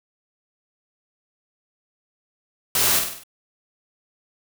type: noise with echo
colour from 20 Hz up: white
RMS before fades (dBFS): -20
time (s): 2.75-2.99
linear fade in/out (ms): 2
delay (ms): 49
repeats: 5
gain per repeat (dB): -5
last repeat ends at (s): 3.235
effects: none